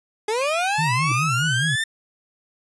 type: linear sweep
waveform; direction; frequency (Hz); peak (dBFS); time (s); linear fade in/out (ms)
30% pulse; up; 412 to 1814; -18; 0.28-1.84; 5
type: tone with pitch glide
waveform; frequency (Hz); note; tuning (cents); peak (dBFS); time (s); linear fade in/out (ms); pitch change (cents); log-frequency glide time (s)
sine; 2446 to 2637; D#7 to E7; -30 to 0; -27; 0.41-1.24; 5; +130; 0.65-0.73
type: tone with vibrato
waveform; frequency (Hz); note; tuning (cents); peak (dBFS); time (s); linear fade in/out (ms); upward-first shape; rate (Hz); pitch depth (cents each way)
sine; 138.59; C#3; 0; -22; 0.78-1.76; 10; sine; 4.8; 270
type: tone with exponential growth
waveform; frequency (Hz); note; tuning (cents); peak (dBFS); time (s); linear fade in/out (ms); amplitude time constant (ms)
sine; 310.1; D#4; -6; -26; 1.04-1.12; 1; 17
effects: resampled to 24000 Hz